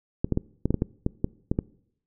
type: clicks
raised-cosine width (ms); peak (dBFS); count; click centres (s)
3; -10; 11; 0.245 / 0.323 / 0.374 / 0.656 / 0.706 / 0.743 / 0.821 / 1.064 / 1.244 / 1.515 / 1.589
effects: noise-tail reverb RT60 0.7 s tail -23 dB re dry